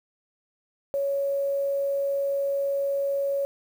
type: tone with quantisation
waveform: sine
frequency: 557 Hz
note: C#5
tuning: 8 cents sharp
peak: -23 dBFS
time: 0.94-3.45 s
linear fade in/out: 0 ms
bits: 8
effects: none